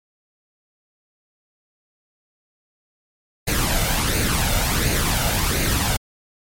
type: noise with flanger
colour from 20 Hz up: pink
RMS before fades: -20 dBFS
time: 3.47-5.97 s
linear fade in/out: 10 ms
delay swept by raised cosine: 0.45 to 1.42 ms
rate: 1.4 Hz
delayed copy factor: +0.55
effects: MP3 64 kbps